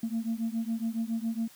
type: beating tone pair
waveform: sine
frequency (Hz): 223.9 / 231.1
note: A3 / A#3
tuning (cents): +30 / -15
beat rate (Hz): 7.2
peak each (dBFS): -30 / -31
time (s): 0.03-1.48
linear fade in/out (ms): 5
effects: tanh soft clip ceiling -24 dBFS + white hiss -55 dBFS RMS until 1.55 s